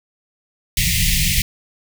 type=band-stop noise; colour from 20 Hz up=pink; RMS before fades=-17 dBFS; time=0.77-1.42 s; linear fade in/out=2 ms; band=190 to 1900 Hz; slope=96 dB/octave; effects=none